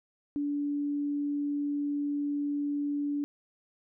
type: tone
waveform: sine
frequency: 288.8 Hz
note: D4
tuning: 29 cents flat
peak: -28 dBFS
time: 0.36-3.24 s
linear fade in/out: 0 ms
effects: none